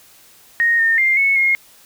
sine tone with pitch steps, 1863 / 1824 / 2104 / 2202 / 2147 Hz, A#6 / A#6 / C7 / C#7 / C7, -2 / -38 / +9 / -12 / +44 cents, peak -12 dBFS, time 0.6-1.55 s, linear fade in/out 0 ms, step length 190 ms, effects white hiss -48 dBFS RMS until 1.85 s

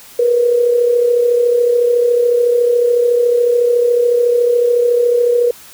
sine tone with amplitude modulation, 481 Hz, B4, 46 cents flat, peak -7 dBFS, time 0.19-5.51 s, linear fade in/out 5 ms, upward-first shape sine, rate 33.9 Hz, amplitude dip 50%, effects white hiss -39 dBFS RMS until 5.73 s

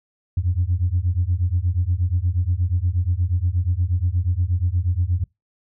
sine beating tone pair, 84.9 / 93.3 Hz, F2 / F#2, -48 / +15 cents, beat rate 8.4 Hz, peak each -20 dBFS, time 0.37-5.24 s, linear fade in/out 5 ms, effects noise-tail reverb RT60 0.2 s tail -26 dB re dry + tanh soft clip ceiling -11 dBFS

